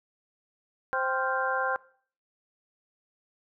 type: harmonic tone with a mistuned harmonic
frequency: 261.6 Hz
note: C4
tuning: in tune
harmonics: 2 / 3 / 4 / 5 / 6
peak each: -32 / -32 / -32 / -32 / -32 dBFS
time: 0.93-1.76 s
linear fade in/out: 0 ms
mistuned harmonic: 5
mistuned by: +110 cents
effects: noise-tail reverb RT60 0.5 s tail -21 dB re dry